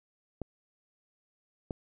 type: clicks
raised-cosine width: 2 ms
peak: -22 / -21 dBFS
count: 2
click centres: 0.417 / 1.708 s
effects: none